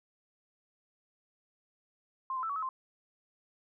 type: tone with pitch steps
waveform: sine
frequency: 1055 / 1030 / 1322 / 1132 / 1286 / 1049 Hz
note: C6 / C6 / E6 / C#6 / E6 / C6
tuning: +14 / -28 / +5 / +36 / -43 / +4 cents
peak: -32 dBFS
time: 2.3-2.69 s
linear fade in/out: 2 ms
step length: 65 ms
effects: none